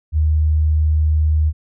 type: tone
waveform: sine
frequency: 77.2 Hz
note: D#2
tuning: 13 cents flat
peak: -12 dBFS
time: 0.12-1.53 s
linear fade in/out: 50 ms
effects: none